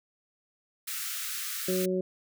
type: high-pass noise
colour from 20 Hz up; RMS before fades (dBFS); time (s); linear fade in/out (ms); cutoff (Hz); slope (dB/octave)
white; -35; 0.87-1.86; 10; 1200; 96
type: harmonic tone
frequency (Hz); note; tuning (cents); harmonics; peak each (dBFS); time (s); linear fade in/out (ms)
185; F#3; 0; 1 / 2 / 3; -31 / -28 / -34; 1.68-2.01; 5
effects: none